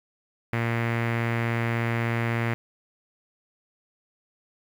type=tone with low-pass filter; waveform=sawtooth; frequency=116.54 Hz; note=A#2; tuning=in tune; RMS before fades=-26 dBFS; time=0.53-2.54 s; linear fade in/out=0 ms; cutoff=2100 Hz; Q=3.5; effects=8-bit